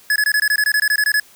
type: tone bursts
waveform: square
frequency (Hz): 1702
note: G#6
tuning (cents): +42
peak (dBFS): -14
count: 14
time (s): 0.1-1.199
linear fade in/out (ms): 2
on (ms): 59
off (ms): 21
effects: white hiss -48 dBFS RMS until 1.35 s